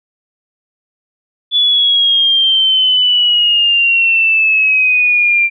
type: exponential sweep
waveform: sine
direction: down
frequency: 3453 to 2367 Hz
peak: -8 dBFS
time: 1.51-5.5 s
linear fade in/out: 50 ms
effects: none